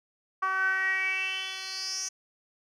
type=tone with band-pass filter sweep; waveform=10% pulse; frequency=380 Hz; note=F#4; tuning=46 cents sharp; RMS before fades=-30 dBFS; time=0.42-2.09 s; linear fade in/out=10 ms; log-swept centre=1200 to 6200 Hz; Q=7; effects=none